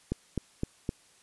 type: click train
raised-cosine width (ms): 3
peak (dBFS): -16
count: 4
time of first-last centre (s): 0.12-0.891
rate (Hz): 3.89
effects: white hiss -61 dBFS RMS until 1.22 s + resampled to 24000 Hz